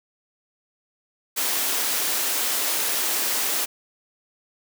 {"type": "high-pass noise", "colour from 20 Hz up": "white", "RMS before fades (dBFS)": -24, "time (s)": [1.36, 3.66], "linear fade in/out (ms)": 20, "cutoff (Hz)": 250, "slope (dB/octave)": 24, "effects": []}